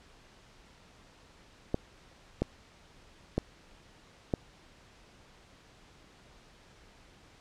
clicks, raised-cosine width 2 ms, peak -14 dBFS, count 4, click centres 1.744 / 2.42 / 3.38 / 4.338 s, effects pink hiss -58 dBFS RMS until 7.4 s + low-pass 6000 Hz 12 dB/octave

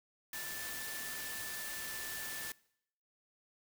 sine tone in noise, 1760 Hz, A6, in tune, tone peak -45 dBFS, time 0.33-2.52 s, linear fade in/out 2 ms, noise white, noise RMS -43 dBFS, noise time 0.33-2.52 s, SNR -5 dB, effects noise-tail reverb RT60 0.7 s tail -22 dB re dry

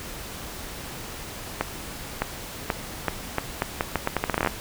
accelerating click train, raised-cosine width 0.5 ms, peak -7 dBFS, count 19, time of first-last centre 1.61-4.473 s, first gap 610 ms, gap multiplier 0.79, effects pink hiss -37 dBFS RMS until 4.6 s

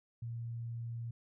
sine tone, 116.7 Hz, A#2, 2 cents sharp, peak -38 dBFS, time 0.22-1.11 s, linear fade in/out 5 ms, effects none

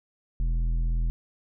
sine tone with tanh clipping, 41.52 Hz, E1, 13 cents sharp, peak -24 dBFS, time 0.4-1.1 s, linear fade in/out 0 ms, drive 9 dB, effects none

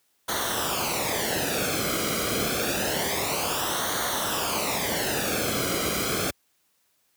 pink noise with flanger, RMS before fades -27 dBFS, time 0.28-6.31 s, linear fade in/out 10 ms, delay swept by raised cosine 0.39 to 1.13 ms, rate 0.27 Hz, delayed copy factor -0.75, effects white hiss -69 dBFS RMS until 7.16 s + high-pass 60 Hz 12 dB/octave

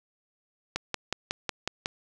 click train, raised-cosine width 0.2 ms, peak -11 dBFS, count 7, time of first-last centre 0.76-1.859 s, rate 5.46 Hz, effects none

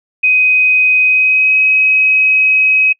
sine tone with pitch glide, 2511 to 2540 Hz, D#7 to D#7, +15 to +35 cents, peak -7 dBFS, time 0.23-2.93 s, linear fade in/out 10 ms, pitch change +20 cents, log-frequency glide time 1.04-1.56 s, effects noise-tail reverb RT60 0.1 s tail -25 dB re dry

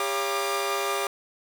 sawtooth tone cluster, 400.5 / 558 / 689 / 957 / 1196 Hz, G4 / C#5 / F5 / A#5 / D6, +37 / +11 / -24 / +45 / +31 cents, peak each -26 / -29 / -31 / -32 / -26 dBFS, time 0-1.07 s, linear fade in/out 2 ms, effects none

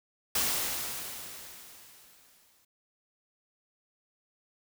white noise with exponential decay, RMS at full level -27 dBFS, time 0.35-2.65 s, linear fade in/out 5 ms, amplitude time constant 500 ms, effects none

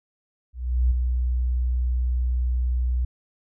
sine tone with ADSR envelope, 61.74 Hz, B1, in tune, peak -15 dBFS, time 0.53-3.05 s, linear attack 380 ms, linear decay 8 ms, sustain -5 dB, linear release 6 ms, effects none

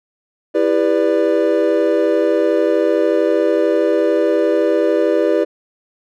triangle chord, E minor seventh, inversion none, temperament equal with one note detuned, 329.6 / 400.9 / 493.9 / 587.3 Hz, E4 / G4 / B4 / D5, 0 / +39 / 0 / 0 cents, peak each -16 dBFS, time 0.54-5.45 s, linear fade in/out 20 ms, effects none

